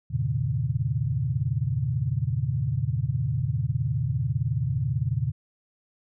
sine tone cluster, 84.5 / 101.2 / 116.2 / 135.9 / 154.2 Hz, E2 / G#2 / A#2 / C#3 / D#3, +43 / -44 / -5 / -34 / -15 cents, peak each -33 / -36 / -27 / -27 / -33 dBFS, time 0.1-5.32 s, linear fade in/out 20 ms, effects none

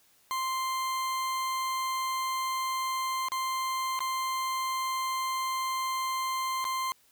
40% pulse tone with dropouts, 1046.5 Hz, C6, in tune, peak -28 dBFS, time 0.31-6.92 s, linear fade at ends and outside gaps 0 ms, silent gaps 3.285-3.319 / 3.991-4.005 / 6.643-6.651 s, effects white hiss -64 dBFS RMS until 7.11 s

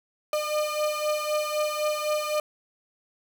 35% pulse beating tone pair, 603 / 606.9 Hz, D5 / D#5, +46 / -43 cents, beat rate 3.9 Hz, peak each -25 / -28 dBFS, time 0.33-2.4 s, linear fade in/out 2 ms, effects none

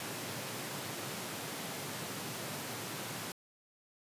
pink high-pass noise, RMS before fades -41 dBFS, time 0-3.32 s, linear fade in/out 2 ms, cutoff 110 Hz, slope 48 dB/octave, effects resampled to 32000 Hz

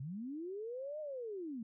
sine linear two-way sweep, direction up then down, 122.8 to 623 to 213.1 Hz, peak -40 dBFS, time 0-1.63 s, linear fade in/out 5 ms, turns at 1 s, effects none

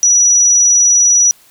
sine tone, 5860 Hz, F#8, 18 cents flat, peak -6 dBFS, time 0.03-1.31 s, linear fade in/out 0 ms, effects white hiss -47 dBFS RMS until 1.5 s

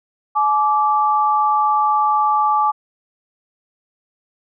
sine tone pair together, 851.9 / 1168 Hz, G#5 / D6, +44 / -10 cents, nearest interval perfect fourth, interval 546 cents, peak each -16 dBFS, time 0.35-2.72 s, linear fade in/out 20 ms, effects none

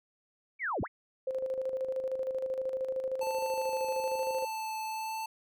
sine linear two-way sweep, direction down then up, 2349 to 43.49 to 2349 Hz, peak -30 dBFS, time 0.59-0.88 s, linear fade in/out 50 ms, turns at 0.82 s
sine tone with tremolo, 523.3 Hz, C5, in tune, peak -29 dBFS, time 1.27-4.45 s, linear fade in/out 5 ms, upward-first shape square, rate 13 Hz, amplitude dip 50%
square tone with vibrato, 880 Hz, A5, in tune, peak -35 dBFS, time 3.21-5.26 s, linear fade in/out 5 ms, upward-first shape triangle, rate 1.1 Hz, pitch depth 11 cents each way
effects none

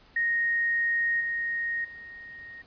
sine tone with level steps, 1864.7 Hz, A#6, in tune, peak -23 / -27 / -41 dBFS, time 0.16-2.62 s, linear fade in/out 5 ms, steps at 1.2 / 1.84 s, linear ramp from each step 10 ms, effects pink hiss -57 dBFS RMS until 2.66 s + resampled to 11025 Hz

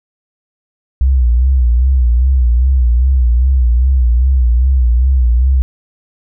sine tone with vibrato, 62.5 Hz, B1, 21 cents sharp, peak -7 dBFS, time 1.01-5.62 s, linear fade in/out 0 ms, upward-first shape sine, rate 2.5 Hz, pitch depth 110 cents each way, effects none

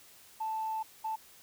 sine tone bursts at uneven times, 880 Hz, A5, in tune, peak -31 dBFS, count 2, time 0.4-0.83 / 1.04-1.16 s, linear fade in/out 10 ms, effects tanh soft clip ceiling -27 dBFS + white hiss -57 dBFS RMS until 1.42 s

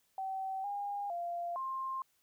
sine tone with pitch steps, 767 / 810 / 692 / 1058 Hz, G5 / G#5 / F5 / C6, -38 / -43 / -16 / +19 cents, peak -35 dBFS, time 0.18-2.02 s, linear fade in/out 2 ms, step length 460 ms, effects white hiss -74 dBFS RMS until 2.22 s

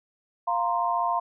sine chord, F suspended fourth, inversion none, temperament equal, 698.5 / 932.3 / 1046.5 Hz, F5 / Bb5 / C6, 0 / 0 / 0 cents, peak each -27 dBFS, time 0.47-1.2 s, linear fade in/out 10 ms, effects none

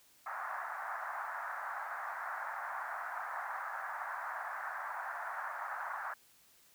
white band-pass noise, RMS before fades -41 dBFS, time 0.26-6.14 s, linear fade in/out 5 ms, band 690 to 1700 Hz, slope 48 dB/octave, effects white hiss -65 dBFS RMS until 6.74 s

